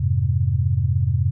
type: chord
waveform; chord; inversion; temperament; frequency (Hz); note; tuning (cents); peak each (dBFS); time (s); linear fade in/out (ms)
sine; F minor; none; equal; 87.31 / 103.83 / 130.81; F2 / Ab2 / C3; 0 / 0 / 0; -21; 0-1.31; 10
effects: none